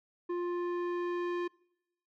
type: tone with low-pass filter sweep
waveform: square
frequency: 350.8 Hz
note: F4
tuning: 8 cents sharp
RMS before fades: -34 dBFS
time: 0.29-1.48 s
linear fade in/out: 10 ms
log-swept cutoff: 1100 to 2400 Hz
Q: 0.85
effects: noise-tail reverb RT60 0.8 s tail -25 dB re dry